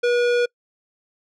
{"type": "tone", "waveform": "square", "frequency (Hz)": 483.2, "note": "B4", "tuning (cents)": -38, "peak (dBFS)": -17, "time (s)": [0.03, 0.46], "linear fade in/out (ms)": 10, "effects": ["noise-tail reverb RT60 0.1 s tail -26 dB re dry", "low-pass 4000 Hz 12 dB/octave"]}